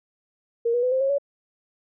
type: tone with pitch steps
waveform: sine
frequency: 466.2 / 484.3 / 503.1 / 522.7 / 543 / 564.1 Hz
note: A#4 / B4 / B4 / C5 / C#5 / C#5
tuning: 0 / -34 / +32 / -2 / -36 / +30 cents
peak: -19 dBFS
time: 0.65-1.184 s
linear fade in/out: 10 ms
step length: 89 ms
effects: none